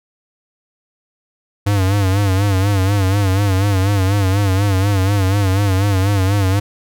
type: tone with vibrato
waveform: square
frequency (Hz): 97.9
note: G2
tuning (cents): -2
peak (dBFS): -13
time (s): 1.66-6.6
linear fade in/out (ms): 10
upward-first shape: sine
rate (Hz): 4.1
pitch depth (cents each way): 86
effects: none